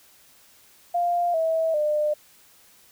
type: tone with pitch steps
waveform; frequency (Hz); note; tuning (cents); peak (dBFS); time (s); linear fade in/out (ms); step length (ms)
sine; 698.5 / 648 / 601.1; F5 / E5 / D5; 0 / -30 / +40; -20; 0.94-2.14; 10; 400
effects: white hiss -55 dBFS RMS until 2.91 s